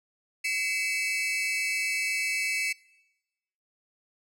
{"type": "tone cluster", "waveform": "40% pulse", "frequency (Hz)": [2051, 2254, 2628], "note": ["C7", "C#7", "E7"], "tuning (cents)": [-35, 28, -6], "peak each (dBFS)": [-32, -30, -29], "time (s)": [0.44, 2.73], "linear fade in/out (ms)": 10, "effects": ["noise-tail reverb RT60 1.0 s tail -24 dB re dry", "low-pass 12000 Hz 12 dB/octave"]}